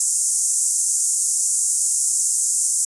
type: band-pass noise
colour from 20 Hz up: pink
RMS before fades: -20 dBFS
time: 0-2.85 s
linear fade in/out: 5 ms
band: 6600 to 10000 Hz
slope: 48 dB/octave
effects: resampled to 24000 Hz